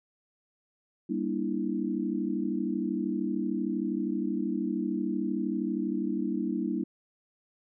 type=chord; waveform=sine; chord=E half-diminished seventh; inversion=first; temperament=just; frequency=197.78 / 237.3 / 296.7 / 329.6 Hz; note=G3 / Bb3 / D4 / E4; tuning=+16 / +31 / +18 / 0 cents; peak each=-33 dBFS; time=1.09-6.84 s; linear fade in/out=10 ms; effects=none